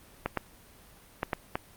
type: clicks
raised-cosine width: 0.5 ms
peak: -13 dBFS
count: 5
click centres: 0.26 / 0.373 / 1.231 / 1.332 / 1.555 s
effects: pink hiss -55 dBFS RMS until 1.76 s + Opus 32 kbps